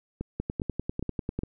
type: two click trains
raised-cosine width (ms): 3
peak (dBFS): -19 / -16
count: 4 / 11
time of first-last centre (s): 0.21-1.434 / 0.4-1.39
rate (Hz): 2.45 / 10.1
effects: none